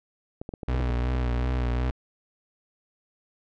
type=clicks; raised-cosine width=2 ms; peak=-21 dBFS; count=8; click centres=0.415 / 0.491 / 0.538 / 0.632 / 0.747 / 0.802 / 0.9 / 1.148 s
type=tone with vibrato; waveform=35% pulse; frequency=61.74 Hz; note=B1; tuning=in tune; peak=-22 dBFS; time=0.68-1.91 s; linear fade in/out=5 ms; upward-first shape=sine; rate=2.7 Hz; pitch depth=41 cents each way
effects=low-pass 3000 Hz 12 dB/octave